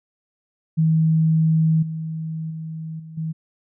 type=tone with level steps; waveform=sine; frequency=159.9 Hz; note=D#3; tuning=48 cents sharp; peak=-14 / -25 / -28 / -35 / -23 dBFS; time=0.77-3.33 s; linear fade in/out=20 ms; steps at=1.82 / 2.5 / 2.99 / 3.17 s; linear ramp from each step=10 ms; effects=none